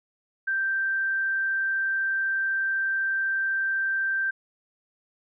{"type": "tone", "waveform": "sine", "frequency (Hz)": 1568, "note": "G6", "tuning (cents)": 0, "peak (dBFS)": -23, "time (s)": [0.47, 4.31], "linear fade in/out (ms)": 10, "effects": []}